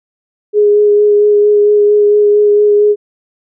sine tone with vibrato, 415.3 Hz, G#4, in tune, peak -5 dBFS, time 0.53-2.96 s, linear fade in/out 50 ms, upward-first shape sine, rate 4.4 Hz, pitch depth 13 cents each way, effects none

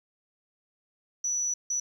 sine tone bursts at uneven times, 5920 Hz, F#8, in tune, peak -25 dBFS, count 2, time 1.24-1.54 / 1.7-1.8 s, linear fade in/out 5 ms, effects tanh soft clip ceiling -22 dBFS + 11-bit

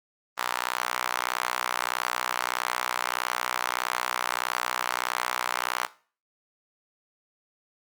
sawtooth tone with high-pass filter, 61.6 Hz, B1, 4 cents flat, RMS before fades -30 dBFS, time 0.37-5.87 s, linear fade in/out 20 ms, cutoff 1100 Hz, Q 1.8, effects noise-tail reverb RT60 0.4 s tail -17 dB re dry + Opus 24 kbps

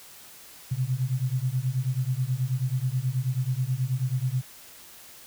sine beating tone pair, 124 / 133.3 Hz, B2 / C3, +7 / +33 cents, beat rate 9.3 Hz, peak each -27 dBFS, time 0.71-4.42 s, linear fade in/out 10 ms, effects white hiss -48 dBFS RMS until 5.26 s

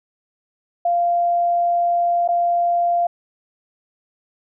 sine tone with dropouts, 694 Hz, F5, 11 cents flat, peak -15 dBFS, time 0.85-3.07 s, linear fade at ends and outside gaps 5 ms, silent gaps 2.278-2.287 s, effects none

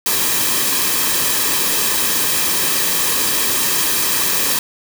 white noise with comb filter, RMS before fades -17 dBFS, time 0.06-4.59 s, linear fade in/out 2 ms, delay 1.4 ms, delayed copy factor -0.55, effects none

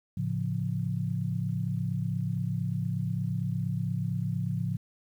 sine chord, A augmented, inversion none, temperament equal, 110 / 138.59 / 174.61 Hz, A2 / C#3 / E#3, 0 / 0 / 0 cents, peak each -32 dBFS, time 0.17-4.77 s, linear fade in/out 5 ms, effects 10-bit

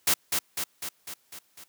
white noise with echo, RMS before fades -22 dBFS, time 0.07-0.14 s, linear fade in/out 5 ms, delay 250 ms, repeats 6, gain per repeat -4 dB, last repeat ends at 1.64 s, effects white hiss -66 dBFS RMS until 1.68 s + high-pass 100 Hz 12 dB/octave

